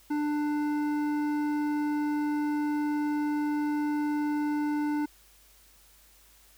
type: tone with hard clipping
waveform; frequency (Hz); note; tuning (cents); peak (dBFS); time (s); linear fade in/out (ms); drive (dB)
triangle; 296.8; D4; +18; -28; 0.1-5.06; 10; 15
effects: added 50 Hz sine -62 dBFS peak until 6.57 s + white hiss -59 dBFS RMS until 6.57 s